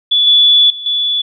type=tone with level steps; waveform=sine; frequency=3441 Hz; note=A7; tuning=39 cents flat; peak=-8 / -5 / -23 / -12 dBFS; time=0.11-1.22 s; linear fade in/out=10 ms; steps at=0.27 / 0.7 / 0.86 s; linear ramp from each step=2 ms; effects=none